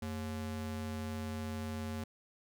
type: ring-modulated tone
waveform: square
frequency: 157.3 Hz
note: D#3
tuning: 19 cents sharp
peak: -35 dBFS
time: 0.02-2.04 s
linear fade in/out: 5 ms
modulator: 68.6 Hz
effects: none